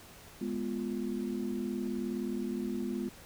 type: chord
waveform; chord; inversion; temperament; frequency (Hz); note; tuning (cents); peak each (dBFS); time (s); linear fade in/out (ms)
sine; F diminished; first; equal; 207.7 / 246.9 / 349.2; Ab3 / Cb4 / F4; 0 / 0 / 0; -36 / -36 / -38; 0.41-3.09; 5
effects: pink hiss -53 dBFS RMS until 3.25 s